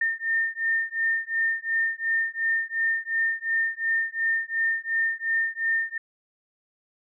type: beating tone pair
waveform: sine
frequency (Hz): 1813 / 1815.8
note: A#6 / A#6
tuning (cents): -49 / -46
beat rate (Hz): 2.8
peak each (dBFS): -26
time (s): 0.01-5.98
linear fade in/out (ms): 5
effects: none